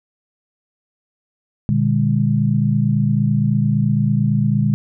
sine tone cluster, 119.9 / 148.8 / 203.6 Hz, A#2 / D3 / G#3, +49 / +23 / -34 cents, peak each -18 dBFS, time 1.69-4.74 s, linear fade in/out 0 ms, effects none

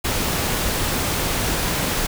pink noise, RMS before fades -22 dBFS, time 0.04-2.07 s, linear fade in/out 10 ms, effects none

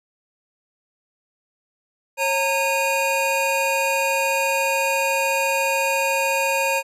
square tone cluster, 544 / 918 / 2471 Hz, C#5 / A#5 / D#7, -33 / -27 / -13 cents, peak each -24 dBFS, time 2.17-6.83 s, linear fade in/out 50 ms, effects resampled to 32000 Hz

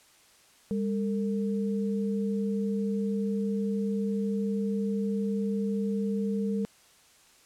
sine tone pair together, 201.4 / 453.1 Hz, G3 / A#4, +47 / -49 cents, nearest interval octave + major second, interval 1404 cents, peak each -27 / -33 dBFS, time 0.71-6.65 s, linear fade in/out 0 ms, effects white hiss -59 dBFS RMS until 7.45 s + low-pass 10000 Hz 12 dB/octave

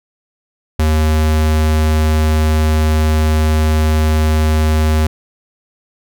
square tone, 77.78 Hz, D#2, in tune, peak -11 dBFS, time 0.79-5.07 s, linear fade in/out 5 ms, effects none

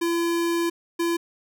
square tone pair in turn, 339.1 / 339.1 Hz, E4 / E4, +49 / +49 cents, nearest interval unison, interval 0 cents, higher neither, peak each -22 dBFS, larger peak neither, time 0.01-0.7 / 0.99-1.17 s, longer first, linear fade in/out 10 ms, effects none

